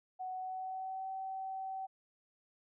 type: tone with pitch glide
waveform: sine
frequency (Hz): 744 to 765.4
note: F#5 to G5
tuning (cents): +9 to -42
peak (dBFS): -38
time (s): 0.19-1.87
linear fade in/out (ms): 20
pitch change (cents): +49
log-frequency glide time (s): 0.32-1.1
effects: none